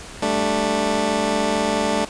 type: chord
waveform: 15% pulse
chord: G suspended second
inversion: none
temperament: just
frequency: 196 / 220.5 / 294 Hz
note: G3 / A3 / D4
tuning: 0 / +4 / +2 cents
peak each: -20 / -16 / -18 dBFS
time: 0.22-2.05 s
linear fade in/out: 5 ms
effects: pink hiss -37 dBFS RMS until 2.09 s + resampled to 22050 Hz